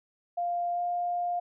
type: tone with pitch glide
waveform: sine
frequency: 698.5 to 704.2 Hz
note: F5 to F5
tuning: 0 to +14 cents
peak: -27 dBFS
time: 0.37-1.4 s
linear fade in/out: 10 ms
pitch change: +14 cents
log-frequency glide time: 0.73-0.8 s
effects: none